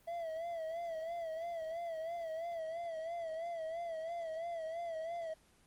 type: tone with vibrato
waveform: triangle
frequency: 662 Hz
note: E5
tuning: 7 cents sharp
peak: -36 dBFS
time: 0.07-5.34 s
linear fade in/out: 10 ms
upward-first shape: sine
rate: 3 Hz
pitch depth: 72 cents each way
effects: pink hiss -67 dBFS RMS until 5.66 s + Opus 24 kbps